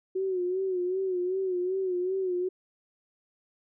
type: tone with vibrato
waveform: sine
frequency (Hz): 370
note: F#4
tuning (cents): 0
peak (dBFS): -26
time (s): 0.15-2.49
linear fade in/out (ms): 10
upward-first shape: sine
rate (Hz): 2.6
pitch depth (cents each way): 69
effects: none